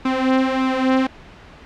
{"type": "tone with flanger", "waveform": "sawtooth", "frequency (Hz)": 261.6, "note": "C4", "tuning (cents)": 0, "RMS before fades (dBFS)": -18, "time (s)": [0.05, 1.07], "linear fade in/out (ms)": 5, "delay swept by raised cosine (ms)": [0.8, 3.8], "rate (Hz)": 1.7, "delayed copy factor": 0.65, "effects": ["pink hiss -42 dBFS RMS until 1.65 s", "low-pass 3000 Hz 12 dB/octave"]}